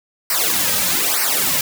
white noise with flanger, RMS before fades -18 dBFS, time 0.3-1.61 s, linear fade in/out 2 ms, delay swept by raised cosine 0.28 to 2.88 ms, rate 1.1 Hz, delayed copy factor -1, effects none

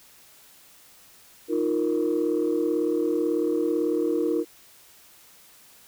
sine chord, Eb suspended second, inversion none, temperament equal, 311.1 / 349.2 / 466.2 Hz, Eb4 / F4 / Bb4, 0 / 0 / 0 cents, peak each -25 dBFS, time 1.48-4.45 s, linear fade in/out 50 ms, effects tanh soft clip ceiling -15 dBFS + white hiss -53 dBFS RMS until 5.87 s

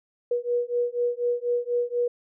sine beating tone pair, 481.2 / 485.3 Hz, B4 / B4, -45 / -30 cents, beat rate 4.1 Hz, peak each -26 dBFS, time 0.31-2.08 s, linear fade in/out 5 ms, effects none

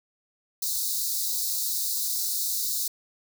white high-pass noise, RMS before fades -28 dBFS, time 0.62-2.88 s, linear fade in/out 5 ms, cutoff 3800 Hz, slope 96 dB/octave, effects none

